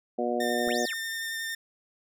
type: harmonic tone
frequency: 120.6 Hz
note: B2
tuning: 41 cents flat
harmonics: 2 / 3 / 4 / 5 / 6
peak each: -32 / -32 / -32 / -32 / -32 dBFS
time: 0.18-0.86 s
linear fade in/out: 10 ms
type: tone with vibrato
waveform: sawtooth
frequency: 1810 Hz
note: A6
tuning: 48 cents sharp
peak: -28 dBFS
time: 0.4-1.55 s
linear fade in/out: 5 ms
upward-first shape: sine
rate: 11 Hz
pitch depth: 14 cents each way
type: clicks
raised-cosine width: 2 ms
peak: -31 dBFS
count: 2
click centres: 0.673 / 0.678 s
type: linear two-way sweep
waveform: sine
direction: up then down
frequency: 994 to 6910 to 994 Hz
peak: -35 dBFS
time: 0.68-0.94 s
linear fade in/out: 10 ms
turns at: 0.81 s
effects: none